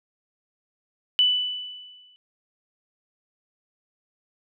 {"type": "tone with exponential decay", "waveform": "sine", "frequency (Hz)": 2983, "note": "F#7", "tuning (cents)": 13, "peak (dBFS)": -14, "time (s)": [1.19, 2.16], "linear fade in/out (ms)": 0, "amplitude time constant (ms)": 210, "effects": []}